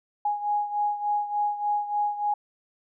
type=beating tone pair; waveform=sine; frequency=828 / 831.4 Hz; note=G#5 / G#5; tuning=-5 / +2 cents; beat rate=3.4 Hz; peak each=-25 / -30 dBFS; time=0.25-2.34 s; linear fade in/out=5 ms; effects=none